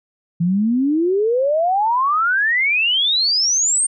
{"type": "exponential sweep", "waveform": "sine", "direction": "up", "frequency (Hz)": [164.81, 8870], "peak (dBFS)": -14, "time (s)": [0.4, 3.87], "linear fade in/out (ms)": 10, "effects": []}